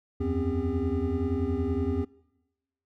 triangle tone cluster, 80.2 / 90.8 / 252.5 / 270.3 / 402.3 Hz, E2 / F#2 / B3 / C#4 / G4, -47 / -32 / +39 / -44 / +45 cents, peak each -30 dBFS, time 0.2-2.05 s, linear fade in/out 10 ms, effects noise-tail reverb RT60 1.0 s tail -23 dB re dry

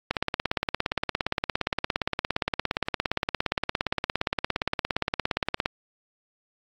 click train, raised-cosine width 0.3 ms, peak -8 dBFS, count 97, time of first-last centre 0.11-5.659 s, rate 17.3 Hz, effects AAC 48 kbps

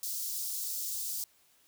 white high-pass noise, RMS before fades -36 dBFS, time 0.03-1.24 s, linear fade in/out 2 ms, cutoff 4700 Hz, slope 24 dB/octave, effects white hiss -66 dBFS RMS until 1.67 s

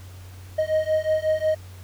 triangle beating tone pair, 622.3 / 627.8 Hz, D#5 / D#5, 0 / +15 cents, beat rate 5.5 Hz, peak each -21 dBFS, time 0.58-1.55 s, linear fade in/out 10 ms, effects added 92 Hz sine -39 dBFS peak until 1.83 s + pink hiss -50 dBFS RMS until 1.83 s

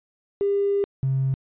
triangle tone pair in turn, 400.9 / 133.78 Hz, G4 / C3, +39 / +39 cents, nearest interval octave + perfect fifth, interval 1900 cents, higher first, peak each -15 / -16 dBFS, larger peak first, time 0.41-0.84 / 1.03-1.34 s, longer first, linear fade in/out 0 ms, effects tanh soft clip ceiling -17 dBFS + resampled to 8000 Hz

